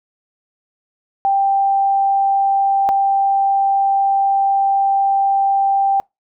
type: tone pair in turn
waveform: sine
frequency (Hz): 787 / 787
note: G5 / G5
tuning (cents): +7 / +7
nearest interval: unison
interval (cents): 0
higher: neither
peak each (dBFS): -12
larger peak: neither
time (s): 1.25-2.89 / 2.89-6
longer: second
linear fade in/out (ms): 0
effects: noise-tail reverb RT60 0.2 s tail -26 dB re dry